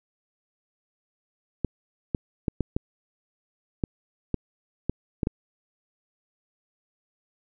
clicks, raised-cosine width 3 ms, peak -11 dBFS, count 10, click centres 1.647 / 2.148 / 2.482 / 2.607 / 2.765 / 3.838 / 4.343 / 4.896 / 5.232 / 5.271 s, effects none

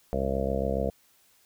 harmonic tone, 67.2 Hz, C2, 47 cents sharp, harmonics 1 / 2 / 3 / 4 / 5 / 6 / 7 / 8 / 9 / 10, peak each -32 / -37 / -33 / -39 / -42 / -40 / -32 / -32 / -36 / -35 dBFS, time 0.13-0.9 s, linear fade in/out 0 ms, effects white hiss -63 dBFS RMS until 1.45 s

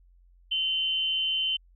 sine tone pair together, 2783 / 3067 Hz, F7 / G7, -7 / -38 cents, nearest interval major second, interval 169 cents, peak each -33 / -25 dBFS, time 0.51-1.57 s, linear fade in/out 10 ms, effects added 44 Hz sine -55 dBFS peak until 1.75 s

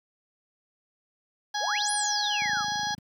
harmonic tone, 830.6 Hz, G#5, in tune, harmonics 1 / 2 / 4 / 5 / 6 / 7, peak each -30 / -33 / -36 / -37 / -38 / -38 dBFS, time 1.54-2.95 s, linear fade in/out 10 ms
sine exponential two-way sweep, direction up then down, 434.1 to 10548 to 1146 Hz, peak -28 dBFS, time 1.6-2.65 s, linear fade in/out 50 ms, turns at 1.91 s
click train, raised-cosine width 5 ms, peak -28 dBFS, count 16, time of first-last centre 2.42-2.982 s, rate 26.7 Hz
effects high-pass 150 Hz 12 dB/octave + 9-bit

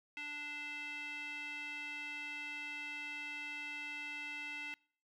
square tone with band-pass filter, 293.7 Hz, D4, in tune, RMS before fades -44 dBFS, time 0.17-4.74 s, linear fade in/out 0 ms, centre 2400 Hz, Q 9.2, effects noise-tail reverb RT60 0.5 s tail -25 dB re dry

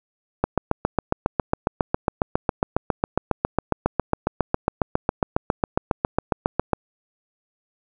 click train, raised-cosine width 1 ms, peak -4 dBFS, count 47, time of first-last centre 0.44-6.733 s, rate 7.31 Hz, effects none

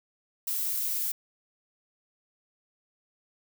violet noise, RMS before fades -30 dBFS, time 0.47-1.12 s, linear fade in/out 5 ms, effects none

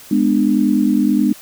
sine chord, G# diminished, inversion none, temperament just, 207.7 / 249.2 / 299 Hz, G#3 / B3 / D4, 0 / +16 / +31 cents, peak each -16 dBFS, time 0.11-1.33 s, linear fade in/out 5 ms, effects white hiss -40 dBFS RMS until 1.41 s

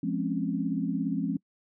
sine chord, Db major seventh, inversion first, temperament just, 173.24 / 207.9 / 259.9 / 277.2 Hz, F3 / Ab3 / C4 / Db4, -14 / +2 / -11 / 0 cents, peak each -32 dBFS, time 0.03-1.37 s, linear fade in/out 5 ms, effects noise-tail reverb RT60 0.1 s tail -25 dB re dry

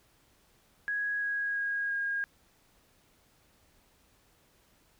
sine tone with pitch steps, 1661.2 / 1649.7 / 1638.3 / 1627 Hz, G#6 / G#6 / G#6 / G#6, 0 / -12 / -24 / -36 cents, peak -29 dBFS, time 0.88-2.24 s, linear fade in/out 0 ms, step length 340 ms, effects pink hiss -66 dBFS RMS until 4.99 s

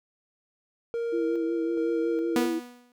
triangle tone with tremolo, 466.2 Hz, A#4, in tune, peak -25 dBFS, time 0.94-2.46 s, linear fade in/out 0 ms, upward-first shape square, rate 1.2 Hz, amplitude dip 35%
sine tone with vibrato, 333.4 Hz, E4, 20 cents sharp, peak -26 dBFS, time 1.12-2.6 s, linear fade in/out 20 ms, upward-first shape triangle, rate 5.4 Hz, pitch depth 43 cents each way
sawtooth tone with exponential decay, 244.7 Hz, B3, 16 cents flat, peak -17 dBFS, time 2.36-2.92 s, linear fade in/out 2 ms, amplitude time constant 120 ms
effects none

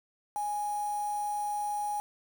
sine tone with quantisation, 830.6 Hz, G#5, in tune, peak -30 dBFS, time 0.36-2 s, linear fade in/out 0 ms, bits 7, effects none

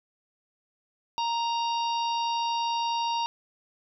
harmonic tone, 932.3 Hz, A#5, in tune, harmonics 1 / 3 / 4 / 5 / 6, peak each -26 / -36 / -38 / -40 / -42 dBFS, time 1.18-3.26 s, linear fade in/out 0 ms, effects none

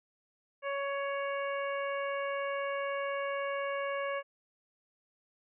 harmonic tone, 558 Hz, C#5, 11 cents sharp, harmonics 1 / 2 / 3 / 4 / 5, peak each -34 / -38 / -41 / -43 / -47 dBFS, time 0.62-4.23 s, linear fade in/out 50 ms, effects none

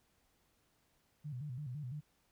sine tone with vibrato, 136.2 Hz, C#3, 30 cents flat, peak -40 dBFS, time 1.24-2.01 s, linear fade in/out 20 ms, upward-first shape square, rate 5.9 Hz, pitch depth 160 cents each way, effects pink hiss -75 dBFS RMS until 2.31 s

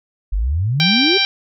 sine exponential sweep, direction up, 43.65 to 410.8 Hz, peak -15 dBFS, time 0.32-1.18 s, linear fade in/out 10 ms
harmonic tone, 784 Hz, G5, in tune, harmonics 1 / 2 / 3 / 4 / 5 / 6 / 7, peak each -28 / -25 / -19 / -20 / -18 / -23 / -23 dBFS, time 0.8-1.25 s, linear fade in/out 0 ms
effects none

